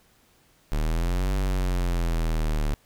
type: linear two-way sweep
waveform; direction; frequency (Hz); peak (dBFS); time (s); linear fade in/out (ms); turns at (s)
square; up then down; 36.58 to 48.28 to 36.58; -23; 0.72-2.74; 0; 1.33
effects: pink hiss -61 dBFS RMS until 2.85 s